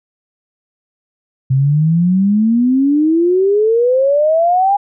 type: exponential sweep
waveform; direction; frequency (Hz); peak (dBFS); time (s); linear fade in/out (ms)
sine; up; 129.4 to 818; -9; 1.5-4.77; 10
effects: none